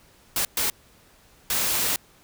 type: noise bursts at uneven times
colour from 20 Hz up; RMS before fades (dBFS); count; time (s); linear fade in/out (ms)
white; -24; 3; 0.36-0.45 / 0.57-0.7 / 1.5-1.96; 2
effects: pink hiss -56 dBFS RMS until 2.23 s